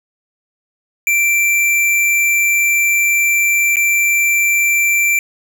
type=tone with dropouts; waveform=square; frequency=2349 Hz; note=D7; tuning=in tune; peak=-12 dBFS; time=1.07-5.19 s; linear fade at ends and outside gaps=1 ms; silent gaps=3.758-3.768 s; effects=none